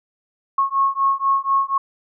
sine beating tone pair, 1091 / 1095.1 Hz, C#6 / C#6, -28 / -21 cents, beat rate 4.1 Hz, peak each -19 dBFS, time 0.58-1.78 s, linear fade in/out 5 ms, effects none

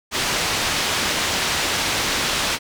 white low-pass noise, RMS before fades -22 dBFS, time 0.11-2.59 s, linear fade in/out 50 ms, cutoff 4700 Hz, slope 12 dB/octave, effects none

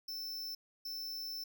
square tone bursts at uneven times, 5320 Hz, E8, 15 cents sharp, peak -40 dBFS, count 2, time 0.08-0.55 / 0.85-1.44 s, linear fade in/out 5 ms, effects none

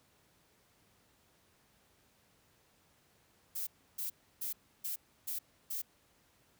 violet noise bursts, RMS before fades -38 dBFS, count 6, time 3.55-5.82 s, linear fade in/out 10 ms, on 120 ms, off 310 ms, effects pink hiss -69 dBFS RMS until 6.59 s + high-pass 60 Hz 12 dB/octave

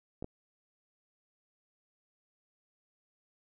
clicks, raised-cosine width 2 ms, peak -26 dBFS, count 2, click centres 0.225 / 0.244 s, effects none

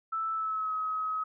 sine tone with pitch glide, 1318.5 to 1273.6 Hz, E6 to D#6, 0 to +40 cents, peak -29 dBFS, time 0.12-1.24 s, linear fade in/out 10 ms, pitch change -60 cents, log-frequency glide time 0.33-0.74 s, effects none

